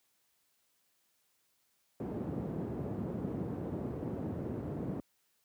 pink band-pass noise, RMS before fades -38 dBFS, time 2-5 s, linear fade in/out 2 ms, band 120 to 390 Hz, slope 12 dB/octave, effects white hiss -75 dBFS RMS until 5.44 s + high-pass 60 Hz 12 dB/octave

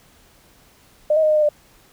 sine tone with pitch steps, 605 / 633 / 617 / 613 / 608 / 595 Hz, D#5 / D#5 / D#5 / D#5 / D#5 / D5, -49 / +30 / -15 / -26 / -40 / +22 cents, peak -13 dBFS, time 1.1-1.49 s, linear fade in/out 5 ms, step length 65 ms, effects pink hiss -53 dBFS RMS until 1.92 s

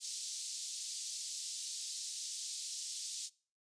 white band-pass noise, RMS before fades -43 dBFS, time 0-3.3 s, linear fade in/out 50 ms, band 4000 to 8000 Hz, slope 24 dB/octave, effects noise-tail reverb RT60 0.4 s tail -22 dB re dry + resampled to 22050 Hz

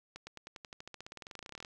accelerating click train, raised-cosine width 0.2 ms, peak -28 dBFS, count 28, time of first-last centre 0.16-1.648 s, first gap 110 ms, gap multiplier 0.94, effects none

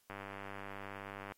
click train, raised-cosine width 0.5 ms, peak -29 dBFS, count 122, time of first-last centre 0.1-1.321 s, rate 99.1 Hz, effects white hiss -72 dBFS RMS until 1.37 s + MP3 64 kbps

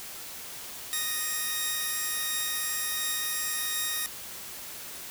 5% pulse tone pair together, 1243.6 / 1864.7 Hz, D#6 / A#6, -1 / 0 cents, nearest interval perfect fifth, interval 701 cents, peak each -24 / -19 dBFS, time 0.93-4.06 s, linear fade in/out 0 ms, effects white hiss -41 dBFS RMS until 5.1 s

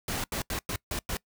pink noise bursts at uneven times, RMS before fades -32 dBFS, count 6, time 0.08-0.24 / 0.32-0.42 / 0.5-0.59 / 0.69-0.76 / 0.91-0.99 / 1.09-1.17 s, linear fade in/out 2 ms, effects noise-tail reverb RT60 0.1 s tail -23 dB re dry

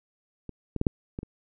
clicks, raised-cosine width 3 ms, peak -24 / -17 / -12 / -7 / -20 / -24 dBFS, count 6, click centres 0.493 / 0.763 / 0.814 / 0.868 / 1.189 / 1.231 s, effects none

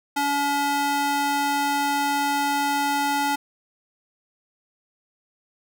square tone with high-pass filter, 284.6 Hz, C#4, 46 cents sharp, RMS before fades -23 dBFS, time 0.16-3.36 s, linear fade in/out 10 ms, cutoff 590 Hz, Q 3, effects none

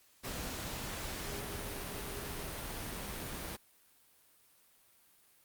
sine tone in noise, 406 Hz, G#4, 39 cents flat, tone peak -48 dBFS, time 1.24-2.49 s, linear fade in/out 20 ms, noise pink, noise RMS -41 dBFS, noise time 0.23-3.57 s, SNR -10 dB, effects white hiss -66 dBFS RMS until 5.44 s + Opus 48 kbps

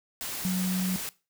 sine tone in noise, 185 Hz, F#3, in tune, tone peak -25 dBFS, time 0.45-0.96 s, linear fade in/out 0 ms, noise white, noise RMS -35 dBFS, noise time 0.21-1.09 s, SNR +7 dB, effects noise-tail reverb RT60 0.3 s tail -20 dB re dry

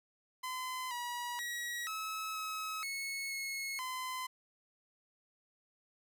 sawtooth tone with pitch steps, 1022 / 965 / 1913 / 1293 / 1283 / 2194 / 2178 / 1024 Hz, C6 / B5 / A#6 / E6 / E6 / C#7 / C#7 / C6, -41 / -40 / +44 / -34 / -47 / -18 / -31 / -38 cents, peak -34 dBFS, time 0.43-4.27 s, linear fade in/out 10 ms, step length 480 ms, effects none

